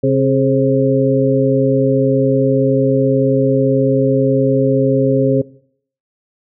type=harmonic tone with a mistuned harmonic; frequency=133.5 Hz; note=C3; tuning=35 cents sharp; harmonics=1 / 2 / 3 / 4; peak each=-16 / -16 / -16 / -16 dBFS; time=0.03-5.42 s; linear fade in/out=10 ms; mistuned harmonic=3; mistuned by=+65 cents; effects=noise-tail reverb RT60 0.6 s tail -20 dB re dry